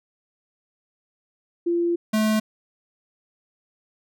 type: tone pair in turn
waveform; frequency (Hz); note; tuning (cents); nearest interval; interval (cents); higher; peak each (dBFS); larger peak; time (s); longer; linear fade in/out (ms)
sine / square; 343.4 / 216.3; F4 / A3; -29 / -29; minor sixth; 800; first; -19; neither; 1.66-1.96 / 2.13-2.4; first; 10
effects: none